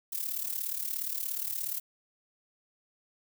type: noise with amplitude modulation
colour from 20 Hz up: violet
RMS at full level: -31 dBFS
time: 0.12-1.8 s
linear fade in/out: 10 ms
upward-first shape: sine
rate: 37 Hz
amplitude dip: 75%
effects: none